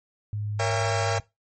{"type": "tone with pitch glide", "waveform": "sine", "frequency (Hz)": [104.5, 102.88], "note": ["G#2", "G#2"], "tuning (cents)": [11, -16], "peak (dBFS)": -27, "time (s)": [0.33, 1.2], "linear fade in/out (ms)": 0, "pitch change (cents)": -27, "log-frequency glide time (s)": [0.91, 0.97]}
{"type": "chord", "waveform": "sawtooth", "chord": "A# diminished seventh", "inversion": "none", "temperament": "just", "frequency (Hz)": [466.2, 559.4, 671.3, 805.5], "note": ["A#4", "C#5", "E5", "G5"], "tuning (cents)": [0, 16, 31, 47], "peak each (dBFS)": -26, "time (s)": [0.59, 1.19], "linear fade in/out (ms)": 10}
{"effects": ["noise-tail reverb RT60 0.2 s tail -20 dB re dry", "MP3 32 kbps"]}